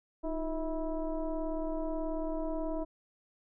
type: tone with frequency modulation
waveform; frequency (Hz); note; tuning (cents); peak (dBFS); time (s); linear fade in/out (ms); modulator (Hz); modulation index
sine; 312.8; D#4; +9; -31; 0.23-2.85; 20; 332; 1.4
effects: none